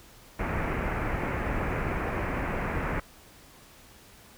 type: low-pass noise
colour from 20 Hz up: pink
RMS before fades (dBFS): -30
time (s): 0.39-3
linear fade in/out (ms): 5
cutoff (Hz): 2400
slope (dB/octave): 48
effects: pink hiss -53 dBFS RMS until 4.37 s